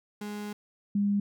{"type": "tone pair in turn", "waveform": ["35% pulse", "sine"], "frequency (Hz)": [207.7, 202.6], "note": ["G#3", "G#3"], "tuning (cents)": [0, -43], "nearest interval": "unison", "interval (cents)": 43, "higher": "first", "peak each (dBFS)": [-33, -23], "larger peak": "second", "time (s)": [[0.21, 0.53], [0.95, 1.2]], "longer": "first", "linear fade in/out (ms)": 5, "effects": []}